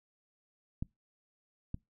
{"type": "clicks", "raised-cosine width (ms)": 5, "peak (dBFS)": [-22, -24], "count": 2, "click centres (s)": [0.825, 1.744], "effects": ["noise-tail reverb RT60 0.2 s tail -25 dB re dry"]}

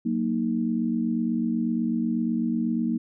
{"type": "chord", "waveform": "sine", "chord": "D# minor", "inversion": "first", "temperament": "equal", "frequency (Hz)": [185, 233.1, 311.1], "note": ["F#3", "A#3", "D#4"], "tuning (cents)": [0, 0, 0], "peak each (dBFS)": [-30, -24, -30], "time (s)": [0.05, 2.98], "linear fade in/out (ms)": 10, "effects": []}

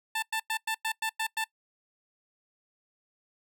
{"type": "tone bursts", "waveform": "15% pulse", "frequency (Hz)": 886, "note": "A5", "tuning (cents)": 12, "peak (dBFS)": -22, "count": 8, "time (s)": [0.15, 1.442], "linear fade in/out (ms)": 5, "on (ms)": 74, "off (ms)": 100, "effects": ["noise-tail reverb RT60 0.1 s tail -21 dB re dry"]}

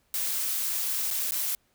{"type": "noise with dropouts", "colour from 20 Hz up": "blue", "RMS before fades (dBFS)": -29, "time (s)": [0.14, 1.55], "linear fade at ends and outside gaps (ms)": 1, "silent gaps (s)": [[1.105, 1.11], [1.31, 1.32]], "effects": ["pink hiss -69 dBFS RMS until 1.74 s"]}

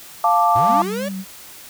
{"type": "chord", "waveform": "sine", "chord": "D minor", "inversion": "first", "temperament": "equal", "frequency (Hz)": [698.5, 880, 1174.7], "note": ["F5", "A5", "D6"], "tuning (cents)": [0, 0, 0], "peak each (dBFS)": -17, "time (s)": [0.24, 0.82], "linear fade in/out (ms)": 2}
{"type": "linear sweep", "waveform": "45% pulse", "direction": "up", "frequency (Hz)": [89, 591], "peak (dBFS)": -24, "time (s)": [0.55, 1.09], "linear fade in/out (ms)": 10}
{"type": "tone with vibrato", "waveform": "sine", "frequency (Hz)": 196, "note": "G3", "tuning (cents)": 0, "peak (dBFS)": -25, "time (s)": [0.65, 1.25], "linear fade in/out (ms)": 50, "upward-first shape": "sine", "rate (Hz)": 3.3, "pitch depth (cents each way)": 60}
{"effects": ["white hiss -40 dBFS RMS until 1.69 s"]}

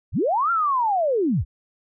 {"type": "linear two-way sweep", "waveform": "sine", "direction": "up then down", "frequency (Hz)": [38.89, 1396.9, 38.89], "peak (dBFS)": -18, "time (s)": [0.12, 1.45], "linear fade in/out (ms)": 50, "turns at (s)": 0.51, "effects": []}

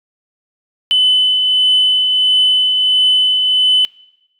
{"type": "tone with tremolo", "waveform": "sine", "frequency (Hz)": 3017, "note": "F#7", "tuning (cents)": 33, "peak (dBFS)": -6, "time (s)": [0.91, 3.85], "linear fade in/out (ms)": 0, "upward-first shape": "triangle", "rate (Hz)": 1.5, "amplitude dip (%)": 40, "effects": ["noise-tail reverb RT60 0.9 s tail -23 dB re dry", "tanh soft clip ceiling -4 dBFS"]}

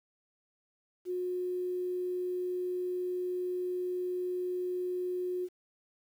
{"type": "tone", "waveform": "sine", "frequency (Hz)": 361.9, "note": "F#4", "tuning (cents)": -38, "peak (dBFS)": -31, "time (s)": [1.05, 5.49], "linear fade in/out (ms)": 50, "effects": ["10-bit"]}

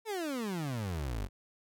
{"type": "exponential sweep", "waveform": "30% pulse", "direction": "down", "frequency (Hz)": [460, 43.65], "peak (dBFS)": -31, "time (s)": [0.05, 1.29], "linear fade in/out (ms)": 50, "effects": []}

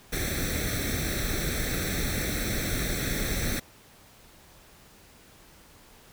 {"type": "noise with comb filter", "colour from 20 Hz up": "pink", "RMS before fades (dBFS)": -29, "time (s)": [0.12, 3.6], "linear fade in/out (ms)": 10, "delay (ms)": 0.51, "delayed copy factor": 0.85, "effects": ["pink hiss -54 dBFS RMS until 6.12 s"]}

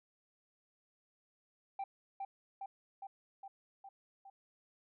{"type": "tone with echo", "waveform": "sine", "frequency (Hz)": 784, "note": "G5", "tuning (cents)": 0, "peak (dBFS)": -34, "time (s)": [1.79, 1.84], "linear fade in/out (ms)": 5, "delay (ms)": 410, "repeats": 6, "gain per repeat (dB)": -3, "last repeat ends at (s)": 4.3, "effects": ["tanh soft clip ceiling -36 dBFS"]}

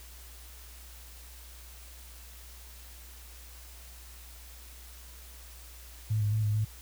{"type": "tone with pitch steps", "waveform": "sine", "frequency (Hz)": [108.3, 104.6, 109, 105.3, 107.6], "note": ["A2", "G#2", "A2", "G#2", "A2"], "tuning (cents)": [-27, 13, -16, 24, -38], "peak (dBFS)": -25, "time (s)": [6.1, 6.65], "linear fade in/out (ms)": 10, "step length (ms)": 110, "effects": ["added 60 Hz sine -48 dBFS peak until 6.81 s", "white hiss -52 dBFS RMS until 6.81 s"]}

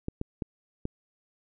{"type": "clicks", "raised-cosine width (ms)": 3, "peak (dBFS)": -18, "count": 4, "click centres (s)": [0.084, 0.214, 0.422, 0.854], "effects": []}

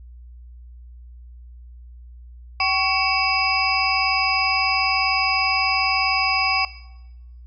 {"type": "tone cluster", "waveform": "sine", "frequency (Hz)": [767, 1110, 2259, 2667, 4960], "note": ["G5", "C#6", "C#7", "E7", "D#8"], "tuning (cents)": [-38, 2, 32, 20, -6], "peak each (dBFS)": -24, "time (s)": [2.6, 6.65], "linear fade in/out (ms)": 2, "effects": ["noise-tail reverb RT60 1.0 s tail -20 dB re dry", "added 60 Hz sine -39 dBFS peak until 7.46 s"]}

